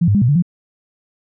sine tone with pitch steps, 170.4 / 102.4 / 202.6 / 120.6 / 144.7 / 174.9 Hz, F3 / G#2 / G#3 / B2 / D3 / F3, -42 / -24 / -43 / -41 / -25 / +3 cents, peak -10 dBFS, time 0.01-0.424 s, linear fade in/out 10 ms, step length 69 ms, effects none

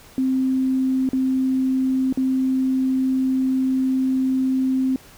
sine tone with dropouts, 261.6 Hz, C4, in tune, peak -17 dBFS, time 0.18-4.96 s, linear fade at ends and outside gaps 1 ms, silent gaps 1.09-1.132 / 2.126-2.174 s, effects pink hiss -47 dBFS RMS until 5.17 s

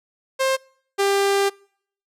sawtooth tone pair in turn, 530 / 397.1 Hz, C5 / G4, +22 / +22 cents, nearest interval perfect fourth, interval 500 cents, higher first, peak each -14 / -13 dBFS, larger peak second, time 0.39-0.57 / 0.98-1.5 s, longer second, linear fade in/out 20 ms, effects noise-tail reverb RT60 0.6 s tail -26 dB re dry + low-pass 12000 Hz 12 dB/octave

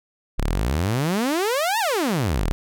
sawtooth exponential two-way sweep, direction up then down, 30.27 to 947 to 30.27 Hz, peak -16 dBFS, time 0.38-2.52 s, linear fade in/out 0 ms, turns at 1.79 s, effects none

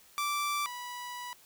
sawtooth tone pair in turn, 1169 / 980.5 Hz, D6 / B5, -8 / -13 cents, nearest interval minor third, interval 305 cents, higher first, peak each -26 / -35 dBFS, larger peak first, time 0.18-0.66 / 0.66-1.33 s, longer second, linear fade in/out 0 ms, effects white hiss -59 dBFS RMS until 1.45 s

